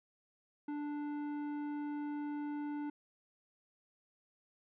sine tone with tanh clipping, 293.7 Hz, D4, in tune, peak -39 dBFS, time 0.68-2.9 s, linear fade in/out 5 ms, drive 12 dB, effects none

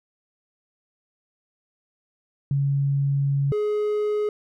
sine / triangle tone pair in turn, 139.7 / 420.2 Hz, C#3 / G#4, +14 / +20 cents, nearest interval octave + perfect fifth, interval 1906 cents, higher second, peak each -19 dBFS, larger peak neither, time 2.51-3.52 / 3.52-4.29 s, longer first, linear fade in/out 2 ms, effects none

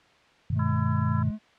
sine chord, G augmented, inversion none, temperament just, 98 / 122.5 / 153.12 Hz, G2 / B2 / D#3, 0 / -14 / -27 cents, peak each -27 / -27 / -29 dBFS, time 0.5-1.31 s, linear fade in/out 5 ms
triangle tone with vibrato, 212 Hz, G#3, 36 cents sharp, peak -28 dBFS, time 0.54-1.39 s, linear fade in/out 50 ms, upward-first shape sine, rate 8.9 Hz, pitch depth 27 cents each way
harmonic tone, 336.2 Hz, E4, 34 cents sharp, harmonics 3 / 4 / 5, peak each -34 / -37 / -43 dBFS, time 0.59-1.23 s, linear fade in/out 5 ms
effects white hiss -58 dBFS RMS until 1.58 s + low-pass 3000 Hz 12 dB/octave

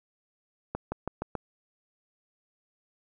accelerating click train, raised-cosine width 1 ms, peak -17 dBFS, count 5, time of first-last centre 0.75-1.353 s, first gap 170 ms, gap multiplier 0.92, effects none

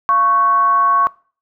sine tone with frequency modulation, 1108.7 Hz, C#6, in tune, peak -10 dBFS, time 0.09-1.07 s, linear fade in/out 0 ms, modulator 417 Hz, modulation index 0.31, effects noise-tail reverb RT60 0.4 s tail -22 dB re dry

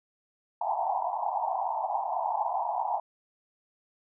white band-pass noise, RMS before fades -30 dBFS, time 0.61-3 s, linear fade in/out 5 ms, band 670 to 970 Hz, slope 96 dB/octave, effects none

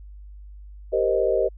sine chord, C minor seventh, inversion second, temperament equal, 392 / 466.2 / 523.3 / 622.3 Hz, G4 / Bb4 / C5 / Eb5, 0 / 0 / 0 / 0 cents, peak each -24 dBFS, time 0.92-1.49 s, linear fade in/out 20 ms, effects added 50 Hz sine -39 dBFS peak until 1.57 s

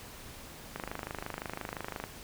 click train, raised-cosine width 0.5 ms, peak -21 dBFS, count 34, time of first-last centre 0.76-2.039 s, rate 25.8 Hz, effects pink hiss -48 dBFS RMS until 2.23 s

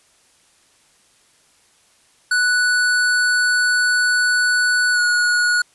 square tone with pitch glide, 1480 to 1454.6 Hz, F#6 to F#6, 0 to -30 cents, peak -15 dBFS, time 2.31-5.62 s, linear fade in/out 5 ms, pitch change -30 cents, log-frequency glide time 4.93-5 s, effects white hiss -56 dBFS RMS until 5.74 s + resampled to 24000 Hz

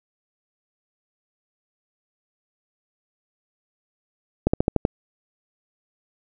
slowing click train, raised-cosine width 2 ms, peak -4 dBFS, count 6, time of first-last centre 4.47-4.851 s, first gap 65 ms, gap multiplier 1.08, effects none

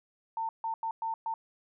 sine tone bursts at uneven times, 900 Hz, A5, 39 cents sharp, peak -30 dBFS, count 5, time 0.37-0.49 / 0.64-0.74 / 0.83-0.91 / 1.02-1.14 / 1.26-1.34 s, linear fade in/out 2 ms, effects none

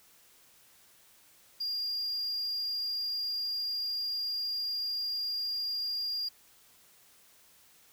triangle tone, 4809 Hz, D8, 40 cents sharp, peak -30 dBFS, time 1.6-6.29 s, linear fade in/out 10 ms, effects white hiss -61 dBFS RMS until 7.92 s

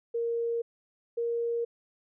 sine tone pair in turn, 466.2 / 468.3 Hz, A#4 / A#4, 0 / +8 cents, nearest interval unison, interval 8 cents, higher second, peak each -27 dBFS, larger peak neither, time 0.14-0.62 / 1.17-1.65 s, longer neither, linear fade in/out 10 ms, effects none

